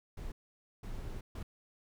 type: noise bursts at uneven times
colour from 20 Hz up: brown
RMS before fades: -41 dBFS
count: 3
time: 0.17-0.32 / 0.83-1.21 / 1.35-1.43 s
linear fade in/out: 5 ms
effects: none